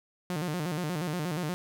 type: tone with vibrato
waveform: sawtooth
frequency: 164.6 Hz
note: E3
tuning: 2 cents flat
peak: -26 dBFS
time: 0.3-1.54 s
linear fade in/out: 0 ms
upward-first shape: square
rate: 8.4 Hz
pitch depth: 150 cents each way
effects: none